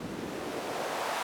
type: noise with band-pass filter sweep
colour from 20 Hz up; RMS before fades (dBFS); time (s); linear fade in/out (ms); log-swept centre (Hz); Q
white; -35; 0-1.23; 5; 200 to 890; 1.4
effects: none